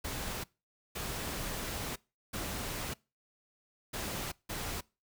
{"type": "noise bursts at uneven times", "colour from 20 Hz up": "pink", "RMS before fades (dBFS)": -38, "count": 5, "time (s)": [[0.04, 0.44], [0.95, 1.96], [2.33, 2.94], [3.93, 4.32], [4.49, 4.81]], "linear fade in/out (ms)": 10, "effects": ["noise-tail reverb RT60 0.3 s tail -24 dB re dry"]}